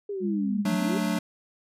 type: linear two-way sweep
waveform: sine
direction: down then up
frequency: 415.3 to 164.81 to 415.3 Hz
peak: -29 dBFS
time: 0.09-0.98 s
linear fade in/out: 5 ms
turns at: 0.74 s
type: tone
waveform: sine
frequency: 201.6 Hz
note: G3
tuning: 49 cents sharp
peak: -25 dBFS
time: 0.2-0.72 s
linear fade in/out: 50 ms
type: chord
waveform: square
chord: D major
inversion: first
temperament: equal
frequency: 185 / 220 / 293.7 Hz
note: F#3 / A3 / D4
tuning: 0 / 0 / 0 cents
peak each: -29 / -29 / -31 dBFS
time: 0.65-1.19 s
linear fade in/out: 5 ms
effects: resampled to 32000 Hz